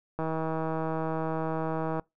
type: click train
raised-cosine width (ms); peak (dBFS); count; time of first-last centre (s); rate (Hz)
1; -18; 290; 0.19-1.996; 160
effects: noise-tail reverb RT60 0.2 s tail -25 dB re dry